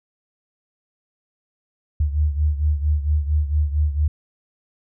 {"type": "beating tone pair", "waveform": "sine", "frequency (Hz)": [74, 78.4], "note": ["D2", "D#2"], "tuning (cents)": [14, 14], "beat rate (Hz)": 4.4, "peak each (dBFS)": [-18, -23], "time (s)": [2, 4.08], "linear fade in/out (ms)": 5, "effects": []}